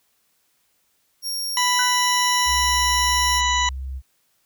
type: tone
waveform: sawtooth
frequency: 5570 Hz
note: F8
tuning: 5 cents flat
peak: -22 dBFS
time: 1.22-3.42 s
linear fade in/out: 50 ms
type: harmonic tone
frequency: 987.8 Hz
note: B5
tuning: in tune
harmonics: 1 / 2 / 3 / 4 / 6 / 7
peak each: -21 / -24 / -26 / -27 / -29 / -29 dBFS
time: 1.57-3.69 s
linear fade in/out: 2 ms
type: tone with exponential decay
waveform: sine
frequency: 1500 Hz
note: F#6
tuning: 23 cents sharp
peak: -21 dBFS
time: 1.79-2.08 s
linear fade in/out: 2 ms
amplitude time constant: 62 ms
type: tone with vibrato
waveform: sine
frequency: 65.41 Hz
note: C2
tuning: in tune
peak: -27 dBFS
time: 2.45-4.02 s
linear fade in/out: 50 ms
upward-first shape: sine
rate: 1.6 Hz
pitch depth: 19 cents each way
effects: white hiss -66 dBFS RMS until 4.45 s